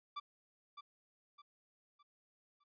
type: tone with echo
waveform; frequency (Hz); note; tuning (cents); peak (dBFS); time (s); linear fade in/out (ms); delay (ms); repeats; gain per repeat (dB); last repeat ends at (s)
45% pulse; 1167; D6; -11; -40; 0.16-0.2; 10; 610; 4; -8; 2.64
effects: resampled to 11025 Hz